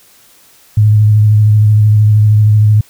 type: tone with vibrato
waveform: sine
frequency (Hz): 106.3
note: G#2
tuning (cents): +41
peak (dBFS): -4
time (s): 0.77-2.81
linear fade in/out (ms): 5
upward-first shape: triangle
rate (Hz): 13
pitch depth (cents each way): 29
effects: white hiss -45 dBFS RMS until 2.89 s

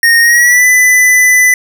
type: tone with pitch glide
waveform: square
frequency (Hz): 1854 to 1998.6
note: A#6 to B6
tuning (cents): -10 to +20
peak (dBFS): -5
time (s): 0.03-1.54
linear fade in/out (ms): 2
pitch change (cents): +130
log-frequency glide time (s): 0.21-0.66
effects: none

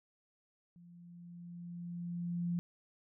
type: tone with level ramp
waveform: sine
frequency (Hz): 173.3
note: F3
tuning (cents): -13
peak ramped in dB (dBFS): -55 to -31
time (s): 0.76-2.59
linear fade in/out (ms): 0
effects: none

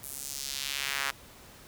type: tone with high-pass filter sweep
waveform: sawtooth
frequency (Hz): 138.59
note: C#3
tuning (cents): 0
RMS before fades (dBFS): -35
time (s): 0.03-1.11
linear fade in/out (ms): 5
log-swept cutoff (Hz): 11000 to 1400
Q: 1.3
effects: pink hiss -52 dBFS RMS until 1.67 s

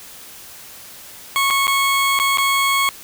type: tone with dropouts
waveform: 20% pulse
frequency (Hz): 1100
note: C#6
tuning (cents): -14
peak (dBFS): -10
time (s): 1.36-2.89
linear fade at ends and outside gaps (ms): 0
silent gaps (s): 1.502-1.507 / 1.67-1.679 / 2.19-2.199 / 2.373-2.383
effects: white hiss -39 dBFS RMS until 3.03 s

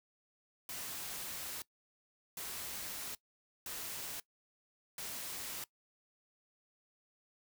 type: noise bursts at uneven times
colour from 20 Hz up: white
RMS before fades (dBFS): -43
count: 4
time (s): 0.69-1.62 / 2.37-3.15 / 3.66-4.2 / 4.98-5.64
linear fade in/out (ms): 2
effects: noise-tail reverb RT60 0.1 s tail -20 dB re dry

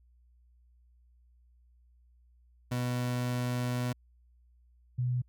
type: tone pair in turn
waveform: 30% pulse / sine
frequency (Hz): 123.47 / 124.26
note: B2 / B2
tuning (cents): 0 / +11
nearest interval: unison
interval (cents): 11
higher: second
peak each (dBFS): -27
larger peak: neither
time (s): 2.71-3.93 / 4.98-5.22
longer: first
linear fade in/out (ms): 10
effects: added 60 Hz sine -60 dBFS peak until 5.28 s

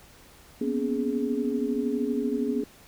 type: tone cluster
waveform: sine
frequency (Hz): 238.7 / 251.4 / 280 / 418.4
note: A#3 / B3 / C#4 / G#4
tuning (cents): +41 / +31 / +18 / +13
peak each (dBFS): -30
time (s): 0.61-2.64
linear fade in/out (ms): 5
effects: pink hiss -53 dBFS RMS until 2.87 s

